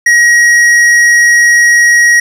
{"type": "tone with hard clipping", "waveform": "triangle", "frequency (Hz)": 1897, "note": "A#6", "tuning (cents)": 30, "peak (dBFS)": -5, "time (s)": [0.06, 2.2], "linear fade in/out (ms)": 5, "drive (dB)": 12, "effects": []}